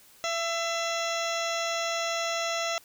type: harmonic tone with a mistuned harmonic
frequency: 672 Hz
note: E5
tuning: 33 cents sharp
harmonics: 1 / 2 / 3 / 4 / 5 / 6 / 8 / 9 / 10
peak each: -31 / -34 / -36 / -37 / -38 / -39 / -40 / -41 / -41 dBFS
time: 0.24-2.78 s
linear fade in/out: 0 ms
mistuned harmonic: 2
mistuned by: -20 cents
effects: white hiss -56 dBFS RMS until 2.84 s